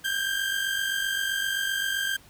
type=tone pair together; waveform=30% pulse; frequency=1564.3 / 1612 Hz; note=G6 / G6; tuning=-4 / +48 cents; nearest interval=minor second; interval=52 cents; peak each=-26 dBFS; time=0.04-2.17 s; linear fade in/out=10 ms; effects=pink hiss -54 dBFS RMS until 2.29 s